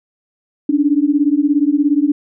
sine beating tone pair, 282.4 / 299.4 Hz, C#4 / D4, +32 / +33 cents, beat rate 17 Hz, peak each -14 dBFS, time 0.69-2.12 s, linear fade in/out 5 ms, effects none

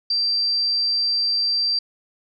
sine tone, 4699 Hz, D8, in tune, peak -18 dBFS, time 0.1-1.79 s, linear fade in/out 5 ms, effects none

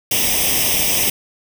white noise with comb filter, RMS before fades -17 dBFS, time 0.11-1.1 s, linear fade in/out 5 ms, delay 0.35 ms, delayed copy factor +0.85, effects none

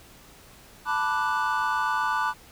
triangle chord, B minor seventh, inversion third, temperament equal, 880 / 987.8 / 1174.7 / 1480 Hz, A5 / B5 / D6 / F#6, 0 / 0 / 0 / 0 cents, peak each -27 dBFS, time 0.85-2.34 s, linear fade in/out 50 ms, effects pink hiss -51 dBFS RMS until 2.51 s

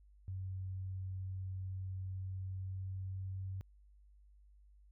sine tone with pitch glide, 94.2 to 95.07 Hz, F#2 to F#2, +32 to +47 cents, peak -39 dBFS, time 0.28-3.61 s, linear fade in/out 0 ms, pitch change +15 cents, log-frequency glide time 2.23-3.43 s, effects added 50 Hz sine -60 dBFS peak until 4.91 s

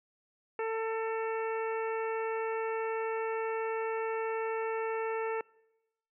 harmonic tone, 446.9 Hz, A4, 27 cents sharp, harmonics 1 / 2 / 3 / 4 / 5 / 6, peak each -32 / -38 / -42 / -44 / -46 / -48 dBFS, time 0.59-5.41 s, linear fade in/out 2 ms, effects noise-tail reverb RT60 1.0 s tail -25 dB re dry

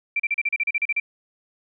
sine tone bursts, 2349 Hz, D7, in tune, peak -19 dBFS, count 12, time 0.16-1 s, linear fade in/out 5 ms, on 37 ms, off 36 ms, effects none

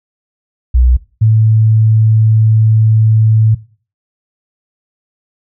sine tone pair in turn, 61.74 / 110.01 Hz, B1 / A2, 0 / 0 cents, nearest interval minor seventh, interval 1000 cents, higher second, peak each -5 dBFS, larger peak neither, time 0.74-0.97 / 1.21-3.55 s, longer second, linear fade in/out 10 ms, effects noise-tail reverb RT60 0.4 s tail -19 dB re dry

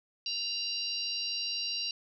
harmonic tone with a mistuned harmonic, 932.3 Hz, A#5, in tune, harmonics 3 / 4 / 5 / 6, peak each -37 / -39 / -35 / -39 dBFS, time 0.26-1.91 s, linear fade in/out 2 ms, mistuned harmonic 4, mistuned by +110 cents, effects none

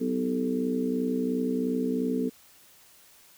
harmonic tone with a mistuned harmonic, 62.9 Hz, B1, 32 cents sharp, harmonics 3 / 4 / 5 / 6 / 7, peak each -34 / -27 / -36 / -39 / -31 dBFS, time 0-2.3 s, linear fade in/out 20 ms, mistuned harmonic 6, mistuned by +54 cents, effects white hiss -56 dBFS RMS until 3.37 s

